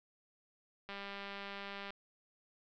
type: click train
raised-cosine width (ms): 0.3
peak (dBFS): -29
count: 203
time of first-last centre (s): 0.89-1.905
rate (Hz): 199
effects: low-pass 5000 Hz 12 dB/octave